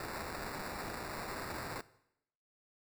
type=noise with sample-and-hold; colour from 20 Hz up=blue; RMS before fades=-42 dBFS; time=0-1.81 s; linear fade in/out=2 ms; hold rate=3150 Hz; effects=noise-tail reverb RT60 0.8 s tail -18 dB re dry